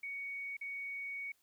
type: tone with dropouts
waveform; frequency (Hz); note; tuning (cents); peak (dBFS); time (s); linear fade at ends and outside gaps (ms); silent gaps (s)
sine; 2235; C#7; +14; -39; 0.03-1.32; 5; 0.569-0.611
effects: white hiss -74 dBFS RMS until 1.42 s